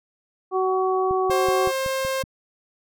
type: harmonic tone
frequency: 375.3 Hz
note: F#4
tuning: 25 cents sharp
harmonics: 1 / 2 / 3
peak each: -21 / -25 / -26 dBFS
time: 0.51-1.72 s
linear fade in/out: 50 ms
type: click train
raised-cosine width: 5 ms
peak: -23 dBFS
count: 7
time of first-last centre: 1.11-2.238 s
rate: 5.32 Hz
type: tone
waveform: sawtooth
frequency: 531 Hz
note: C5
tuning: 25 cents sharp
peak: -19 dBFS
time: 1.3-2.23 s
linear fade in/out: 10 ms
effects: none